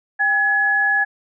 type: tone pair together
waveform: sine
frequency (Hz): 799 / 1693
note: G5 / G#6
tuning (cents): +33 / +33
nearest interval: octave + minor second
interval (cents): 1300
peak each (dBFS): -23 / -15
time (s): 0.19-1.05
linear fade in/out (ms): 20
effects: none